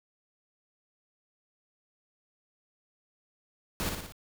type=noise with echo; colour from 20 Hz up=pink; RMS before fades=-32 dBFS; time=3.8-3.89 s; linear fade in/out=0 ms; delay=58 ms; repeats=4; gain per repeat=-4 dB; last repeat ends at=4.122 s; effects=none